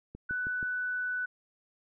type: click train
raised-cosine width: 3 ms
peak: -30 dBFS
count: 4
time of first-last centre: 0.15-0.628 s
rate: 6.27 Hz
type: tone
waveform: sine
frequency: 1491 Hz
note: F#6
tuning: 13 cents sharp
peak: -30 dBFS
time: 0.29-1.26 s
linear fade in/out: 10 ms
effects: none